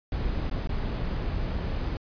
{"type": "noise with dropouts", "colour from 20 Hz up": "brown", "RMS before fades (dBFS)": -29, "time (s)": [0.12, 1.97], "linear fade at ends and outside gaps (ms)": 1, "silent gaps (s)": [[0.498, 0.512], [0.673, 0.692]], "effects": ["resampled to 11025 Hz"]}